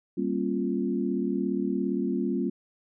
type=chord; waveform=sine; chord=G half-diminished seventh; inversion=none; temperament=equal with one note detuned; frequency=196 / 233.1 / 270.9 / 349.2 Hz; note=G3 / Bb3 / Db4 / F4; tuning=0 / 0 / -40 / 0 cents; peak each=-30 / -31 / -30 / -31 dBFS; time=0.17-2.5 s; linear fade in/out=10 ms; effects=none

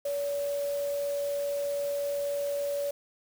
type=tone in noise; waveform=sine; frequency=570 Hz; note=C#5; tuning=48 cents sharp; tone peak=-28 dBFS; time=0.05-2.91 s; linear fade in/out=5 ms; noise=white; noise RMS=-45 dBFS; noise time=0.05-2.91 s; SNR=+14 dB; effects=none

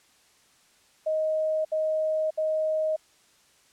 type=tone bursts; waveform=sine; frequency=626 Hz; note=D#5; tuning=10 cents sharp; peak=-23 dBFS; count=3; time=1.06-2.964 s; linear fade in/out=10 ms; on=590 ms; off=67 ms; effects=white hiss -61 dBFS RMS until 3.72 s + low-pass 9000 Hz 12 dB/octave

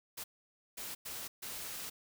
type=noise bursts at uneven times; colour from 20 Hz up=white; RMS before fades=-43 dBFS; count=4; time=0.17-0.24 / 0.77-0.95 / 1.05-1.28 / 1.42-1.9 s; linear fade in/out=10 ms; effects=none

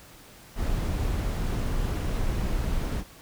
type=noise; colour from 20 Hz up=brown; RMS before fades=-27 dBFS; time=0.55-3.04 s; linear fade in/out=50 ms; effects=pink hiss -50 dBFS RMS until 3.21 s

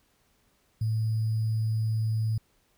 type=tone with sample-and-hold; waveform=sine; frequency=110.3 Hz; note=A2; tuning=5 cents sharp; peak=-24 dBFS; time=0.81-2.38 s; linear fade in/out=5 ms; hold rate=4900 Hz; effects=pink hiss -68 dBFS RMS until 2.77 s

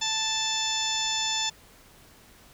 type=harmonic tone; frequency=880 Hz; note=A5; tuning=in tune; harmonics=1 / 2 / 3 / 4 / 5 / 6 / 7 / 8; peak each=-34 / -38 / -36 / -29 / -39 / -33 / -38 / -33 dBFS; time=0.01-1.5 s; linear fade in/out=10 ms; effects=pink hiss -54 dBFS RMS until 2.53 s

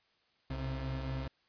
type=tone pair together; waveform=35% pulse; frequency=64.3 / 133.06 Hz; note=C2 / C3; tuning=-30 / +29 cents; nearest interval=octave + minor second; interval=1259 cents; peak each=-37 / -36 dBFS; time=0.5-1.28 s; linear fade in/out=5 ms; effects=white hiss -72 dBFS RMS until 1.48 s + resampled to 11025 Hz

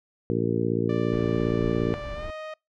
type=harmonic tone; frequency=57.3 Hz; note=A#1; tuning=29 cents flat; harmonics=2 / 3 / 4 / 5 / 6 / 7 / 8; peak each=-30 / -30 / -30 / -30 / -30 / -30 / -30 dBFS; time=0.3-1.94 s; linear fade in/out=0 ms
type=tone with pitch glide; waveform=sawtooth; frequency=588 to 623 Hz; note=D5 to D#5; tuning=+2 to +2 cents; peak=-30 dBFS; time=0.89-2.54 s; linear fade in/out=5 ms; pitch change=+100 cents; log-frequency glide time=2.14-2.28 s
type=noise; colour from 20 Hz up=brown; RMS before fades=-37 dBFS; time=1.12-2.31 s; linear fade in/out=10 ms
effects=noise-tail reverb RT60 0.2 s tail -26 dB re dry + low-pass 3000 Hz 12 dB/octave

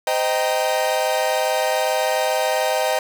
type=chord; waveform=45% pulse; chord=C minor seventh; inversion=none; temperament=equal with one note detuned; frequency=515.2 / 622.3 / 784 / 932.3 Hz; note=C5 / Eb5 / G5 / Bb5; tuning=-27 / 0 / 0 / 0 cents; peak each=-24 / -22 / -24 / -27 dBFS; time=0.07-2.99 s; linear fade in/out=2 ms; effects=none

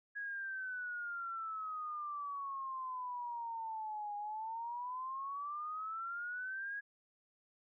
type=exponential two-way sweep; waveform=sine; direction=down then up; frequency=1665 to 820 to 1665 Hz; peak=-39 dBFS; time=0.15-6.81 s; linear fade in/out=20 ms; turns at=4.16 s; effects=none

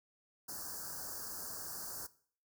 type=band-stop noise; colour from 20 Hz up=white; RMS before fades=-44 dBFS; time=0.48-2.07 s; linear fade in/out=10 ms; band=1700 to 4500 Hz; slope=96 dB/octave; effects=noise-tail reverb RT60 0.5 s tail -18 dB re dry

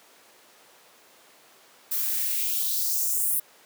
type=noise with high-pass filter sweep; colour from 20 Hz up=violet; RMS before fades=-26 dBFS; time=1.91-3.4 s; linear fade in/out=10 ms; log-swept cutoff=1100 to 11000 Hz; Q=2.4; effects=pink hiss -54 dBFS RMS until 3.65 s + high-pass 400 Hz 12 dB/octave

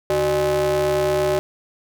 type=ring-modulated tone; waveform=square; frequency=113.7 Hz; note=A#2; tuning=43 cents flat; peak=-15 dBFS; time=0.1-1.39 s; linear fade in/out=0 ms; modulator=489 Hz; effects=none

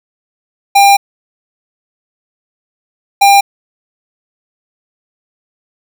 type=tone bursts at uneven times; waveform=square; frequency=799 Hz; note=G5; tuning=33 cents sharp; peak=-4 dBFS; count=2; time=0.75-0.97 / 3.21-3.41 s; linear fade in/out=10 ms; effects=none

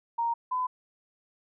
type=tone pair in turn; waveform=sine; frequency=932 / 1009 Hz; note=A#5 / B5; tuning=-1 / +37 cents; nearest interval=minor second; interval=138 cents; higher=second; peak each=-25 / -26 dBFS; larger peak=first; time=0.18-0.34 / 0.51-0.67 s; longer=neither; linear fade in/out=10 ms; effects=none

